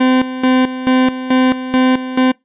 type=tone with tremolo; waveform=40% pulse; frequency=257 Hz; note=C4; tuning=31 cents flat; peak=-8 dBFS; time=0-2.32 s; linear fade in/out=10 ms; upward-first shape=square; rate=2.3 Hz; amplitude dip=75%; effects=noise-tail reverb RT60 0.2 s tail -25 dB re dry + resampled to 8000 Hz